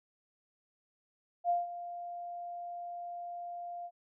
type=tone with ADSR envelope; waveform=sine; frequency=698.5 Hz; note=F5; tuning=in tune; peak=-25 dBFS; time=1.44-3.91 s; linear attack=55 ms; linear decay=170 ms; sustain=-14 dB; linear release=56 ms; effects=none